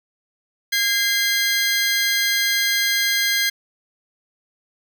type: tone pair together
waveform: 20% pulse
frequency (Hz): 1628 / 2074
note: G#6 / C7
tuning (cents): -35 / -16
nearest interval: major third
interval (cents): 419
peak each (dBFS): -16 / -15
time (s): 0.72-3.5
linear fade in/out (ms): 10
effects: none